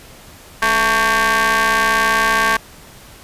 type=ring-modulated tone; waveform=sawtooth; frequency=230.4 Hz; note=A#3; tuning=20 cents flat; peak=-6 dBFS; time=0.62-2.57 s; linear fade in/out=5 ms; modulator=1350 Hz; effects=pink hiss -41 dBFS RMS until 3.23 s + resampled to 32000 Hz